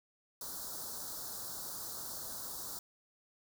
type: band-stop noise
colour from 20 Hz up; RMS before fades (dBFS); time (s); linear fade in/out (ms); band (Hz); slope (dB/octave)
white; -43; 0.41-2.79; 2; 1500 to 4000; 48
effects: none